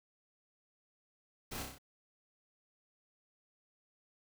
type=noise with echo; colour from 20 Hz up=pink; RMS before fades=-43 dBFS; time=1.51-1.63 s; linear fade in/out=10 ms; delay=31 ms; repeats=5; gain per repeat=-3 dB; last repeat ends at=1.785 s; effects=none